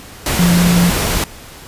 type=tone in noise; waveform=sine; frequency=174.61 Hz; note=F3; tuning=in tune; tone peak=-9 dBFS; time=0.39-0.9 s; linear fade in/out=2 ms; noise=pink; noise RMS=-17 dBFS; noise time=0.26-1.24 s; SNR=+5 dB; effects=pink hiss -36 dBFS RMS until 1.67 s + resampled to 32000 Hz